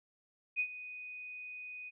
sine tone with ADSR envelope, 2489 Hz, D#7, in tune, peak -28 dBFS, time 0.56-1.91 s, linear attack 36 ms, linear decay 73 ms, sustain -15 dB, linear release 30 ms, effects none

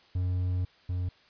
triangle tone pair in turn, 90.8 / 90.22 Hz, F#2 / F#2, -32 / -43 cents, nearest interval unison, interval 11 cents, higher first, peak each -24 / -26 dBFS, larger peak first, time 0.15-0.65 / 0.89-1.09 s, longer first, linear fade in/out 5 ms, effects white hiss -60 dBFS RMS until 1.29 s + resampled to 11025 Hz

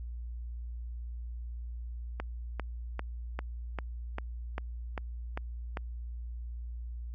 click train, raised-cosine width 0.5 ms, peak -20 dBFS, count 10, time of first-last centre 2.2-5.771 s, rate 2.52 Hz, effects added 59 Hz sine -37 dBFS peak until 7.14 s

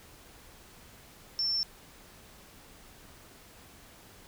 sine tone, 5390 Hz, E8, 38 cents sharp, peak -27 dBFS, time 1.39-1.63 s, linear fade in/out 0 ms, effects pink hiss -54 dBFS RMS until 4.27 s

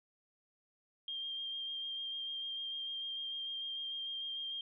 sine tone with vibrato, 3201 Hz, G7, 36 cents sharp, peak -38 dBFS, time 1.08-4.61 s, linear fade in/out 2 ms, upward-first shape square, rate 6.7 Hz, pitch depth 12 cents each way, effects none

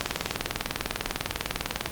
click train, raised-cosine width 0.2 ms, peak -7 dBFS, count 38, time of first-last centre 0.01-1.86 s, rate 20 Hz, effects pink hiss -37 dBFS RMS until 1.91 s + Opus 48 kbps

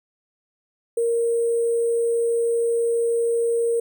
sine tone with sample-and-hold, 466.2 Hz, A#4, in tune, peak -18 dBFS, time 0.97-3.8 s, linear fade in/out 5 ms, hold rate 8820 Hz, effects none

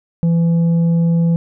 triangle tone with tanh clipping, 167.7 Hz, E3, 30 cents sharp, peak -12 dBFS, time 0.23-1.36 s, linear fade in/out 0 ms, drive 9 dB, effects none

